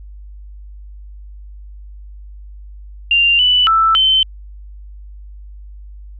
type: tone with pitch steps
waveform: sine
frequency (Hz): 2785 / 2978 / 1323 / 3078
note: F7 / F#7 / E6 / G7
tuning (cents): -5 / +11 / +6 / -32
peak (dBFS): -9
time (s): 3.11-4.23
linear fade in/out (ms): 2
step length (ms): 280
effects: added 50 Hz sine -32 dBFS peak until 6.19 s

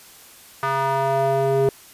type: tone with band-pass filter sweep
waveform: square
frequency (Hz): 135.8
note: C#3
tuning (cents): -35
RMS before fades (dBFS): -20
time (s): 0.63-1.69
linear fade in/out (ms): 0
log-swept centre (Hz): 1200 to 440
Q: 2.7
effects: white hiss -46 dBFS RMS until 1.93 s + resampled to 32000 Hz

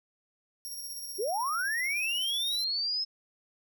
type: tone with tremolo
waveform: 15% pulse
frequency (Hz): 5588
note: F8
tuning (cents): 0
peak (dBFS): -31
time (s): 0.65-2.64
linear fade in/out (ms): 0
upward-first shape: square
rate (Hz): 16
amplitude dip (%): 30
type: linear sweep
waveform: sine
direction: up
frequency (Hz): 351.5 to 5210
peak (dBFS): -28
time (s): 1.18-3.05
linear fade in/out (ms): 20
effects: none

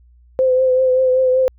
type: tone with vibrato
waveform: sine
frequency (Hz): 515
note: C5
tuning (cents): -28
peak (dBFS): -11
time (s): 0.39-1.48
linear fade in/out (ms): 0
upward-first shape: triangle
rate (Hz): 5.2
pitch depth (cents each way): 33
effects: added 60 Hz sine -46 dBFS peak until 1.58 s

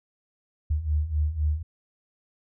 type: beating tone pair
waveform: sine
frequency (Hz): 73.42 / 77.32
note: D2 / D#2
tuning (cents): 0 / -10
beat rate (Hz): 3.9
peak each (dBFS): -28 / -24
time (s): 0.7-1.63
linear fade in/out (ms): 10
effects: none

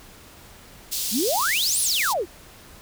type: high-pass noise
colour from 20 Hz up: pink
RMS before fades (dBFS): -27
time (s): 0.91-2.14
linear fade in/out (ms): 20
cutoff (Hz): 3800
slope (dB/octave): 24
type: exponential two-way sweep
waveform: sine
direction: up then down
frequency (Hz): 185 to 11000 to 305.1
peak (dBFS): -21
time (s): 1.11-2.26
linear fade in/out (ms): 50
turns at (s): 1.81
effects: pink hiss -47 dBFS RMS until 2.81 s

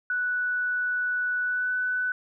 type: tone with pitch glide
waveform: sine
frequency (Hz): 1480 to 1496.3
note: F#6 to F#6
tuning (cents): 0 to +19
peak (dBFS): -24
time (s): 0.1-2.12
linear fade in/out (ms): 2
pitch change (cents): +19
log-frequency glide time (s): 1.43-1.72
effects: none

